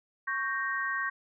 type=chord; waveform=sine; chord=G diminished; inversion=second; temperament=equal; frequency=1108.7 / 1568 / 1864.7 Hz; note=Db6 / G6 / Bb6; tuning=0 / 0 / 0 cents; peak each=-34 / -33 / -33 dBFS; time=0.27-1.1 s; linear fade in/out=10 ms; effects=none